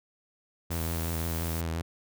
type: tone with vibrato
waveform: sawtooth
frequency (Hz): 82.41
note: E2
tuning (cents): 0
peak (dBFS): -26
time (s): 0.7-1.82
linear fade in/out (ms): 10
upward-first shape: square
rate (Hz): 5.7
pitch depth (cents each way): 24
type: noise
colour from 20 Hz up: blue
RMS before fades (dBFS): -39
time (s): 0.71-1.61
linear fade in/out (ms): 2
effects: none